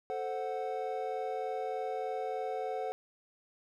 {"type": "chord", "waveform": "triangle", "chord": "F# diminished", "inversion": "first", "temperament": "equal", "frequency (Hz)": [440, 523.3, 740], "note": ["A4", "C5", "F#5"], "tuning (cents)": [0, 0, 0], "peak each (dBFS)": [-36, -37, -35], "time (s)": [0.1, 2.92], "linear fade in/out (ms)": 0, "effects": []}